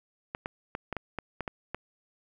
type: clicks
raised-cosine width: 0.5 ms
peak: -18 dBFS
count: 9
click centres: 0.349 / 0.459 / 0.751 / 0.927 / 0.967 / 1.187 / 1.407 / 1.478 / 1.746 s
effects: 9-bit